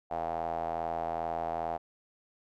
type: tone with band-pass filter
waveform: square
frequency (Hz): 41.2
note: E1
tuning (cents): 0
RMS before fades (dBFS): -34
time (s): 0.1-1.78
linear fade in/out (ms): 20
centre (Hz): 730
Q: 6.7
effects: none